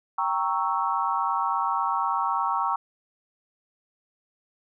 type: chord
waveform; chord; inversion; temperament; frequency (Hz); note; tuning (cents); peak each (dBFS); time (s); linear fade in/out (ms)
sine; G diminished seventh; none; equal; 784 / 932.3 / 1108.7 / 1318.5; G5 / Bb5 / Db6 / Fb6; 0 / 0 / 0 / 0; -30 / -27 / -27 / -30; 0.18-2.76; 5
effects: none